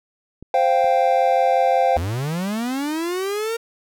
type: clicks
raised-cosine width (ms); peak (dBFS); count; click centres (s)
3; -25 / -30; 2; 0.426 / 0.844
type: chord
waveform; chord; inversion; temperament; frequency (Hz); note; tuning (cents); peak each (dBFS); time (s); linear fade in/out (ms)
triangle; C suspended fourth; none; equal; 523.3 / 698.5 / 784; C5 / F5 / G5; 0 / 0 / 0; -17; 0.54-1.97; 2
type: linear sweep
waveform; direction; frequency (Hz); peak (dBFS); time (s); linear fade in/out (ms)
45% pulse; up; 73.3 to 466.2; -22; 1.96-3.57; 10
effects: none